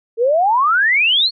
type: exponential sweep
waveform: sine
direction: up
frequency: 440 to 4435 Hz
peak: -11 dBFS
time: 0.17-1.31 s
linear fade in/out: 50 ms
effects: none